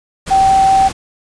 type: tone in noise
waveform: sine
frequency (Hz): 773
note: G5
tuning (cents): -24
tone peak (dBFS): -7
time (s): 0.3-0.89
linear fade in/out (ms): 20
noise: pink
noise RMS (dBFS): -24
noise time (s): 0.26-0.93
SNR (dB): +14
effects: resampled to 22050 Hz